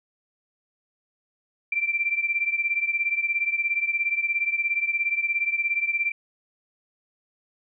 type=beating tone pair; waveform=sine; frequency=2349 / 2366 Hz; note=D7 / D7; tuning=0 / +12 cents; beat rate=17 Hz; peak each=-24 / -27 dBFS; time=1.72-6.12 s; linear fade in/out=5 ms; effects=none